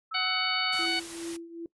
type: tone with vibrato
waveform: sine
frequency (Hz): 1300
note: E6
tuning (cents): -24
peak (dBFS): -34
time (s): 0.11-0.86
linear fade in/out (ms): 10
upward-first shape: triangle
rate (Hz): 6.5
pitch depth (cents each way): 25
type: harmonic tone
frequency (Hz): 745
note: F#5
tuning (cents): +12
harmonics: 1 / 2 / 3 / 4 / 5 / 6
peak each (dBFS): -36 / -36 / -31 / -33 / -36 / -31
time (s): 0.14-1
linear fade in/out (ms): 10
type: noise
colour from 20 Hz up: white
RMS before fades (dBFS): -41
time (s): 0.72-1.37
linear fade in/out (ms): 10
type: tone with tremolo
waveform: sine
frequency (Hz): 335.5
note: E4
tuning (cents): +31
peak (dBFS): -32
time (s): 0.79-1.66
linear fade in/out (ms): 2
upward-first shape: triangle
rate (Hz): 2.5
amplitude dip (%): 80
effects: noise-tail reverb RT60 0.1 s tail -21 dB re dry + resampled to 24000 Hz